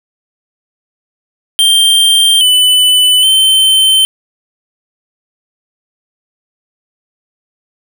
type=tone with pitch steps; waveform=square; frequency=3166 / 2998 / 3091 Hz; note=G7 / F#7 / G7; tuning=+17 / +22 / -25 cents; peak=-6 dBFS; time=1.59-4.05 s; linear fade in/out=0 ms; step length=820 ms; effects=none